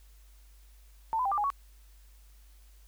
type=tone with pitch steps; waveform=sine; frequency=895 / 1007 / 790 / 1188 / 829 / 1118 Hz; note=A5 / B5 / G5 / D6 / G#5 / C#6; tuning=+29 / +33 / +13 / +20 / -3 / +14 cents; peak=-26 dBFS; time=1.13-1.502 s; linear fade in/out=0 ms; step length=62 ms; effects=added 50 Hz sine -53 dBFS peak until 2.87 s + white hiss -65 dBFS RMS until 2.87 s